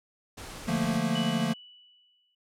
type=noise; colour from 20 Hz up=pink; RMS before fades=-42 dBFS; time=0.37-0.98 s; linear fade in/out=10 ms
type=chord; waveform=square; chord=Bb major seventh; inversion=first; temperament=equal with one note detuned; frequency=147.26 / 174.61 / 220 / 233.1 Hz; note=D3 / F3 / A3 / Bb3; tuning=+5 / 0 / 0 / 0 cents; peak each=-35 / -32 / -31 / -31 dBFS; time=0.67-1.54 s; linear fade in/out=20 ms
type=tone with exponential decay; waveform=sine; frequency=2960 Hz; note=F#7; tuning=in tune; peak=-32 dBFS; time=1.15-2.35 s; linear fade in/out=5 ms; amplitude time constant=260 ms
effects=low-pass 11000 Hz 12 dB/octave